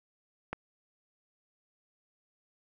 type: click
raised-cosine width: 0.5 ms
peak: -19 dBFS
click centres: 0.53 s
effects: none